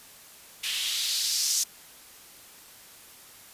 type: noise with band-pass filter sweep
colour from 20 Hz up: blue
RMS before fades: -28 dBFS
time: 0.63-1.64 s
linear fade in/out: 10 ms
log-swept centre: 2800 to 6100 Hz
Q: 2.5
effects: white hiss -50 dBFS RMS until 3.53 s + resampled to 32000 Hz